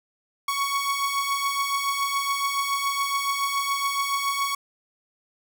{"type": "beating tone pair", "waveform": "sawtooth", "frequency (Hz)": [1108.7, 1115.8], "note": ["C#6", "C#6"], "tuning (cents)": [0, 11], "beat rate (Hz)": 7.1, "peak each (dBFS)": [-26, -21], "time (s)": [0.48, 4.55], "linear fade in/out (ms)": 5, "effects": []}